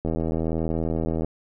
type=click train; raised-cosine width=2 ms; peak=-13 dBFS; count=98; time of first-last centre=0.05-1.246 s; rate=81.1 Hz; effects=none